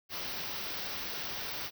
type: band-stop noise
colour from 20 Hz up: white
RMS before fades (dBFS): -38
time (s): 0.09-1.71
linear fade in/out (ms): 50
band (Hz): 5900 to 15000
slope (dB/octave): 96
effects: none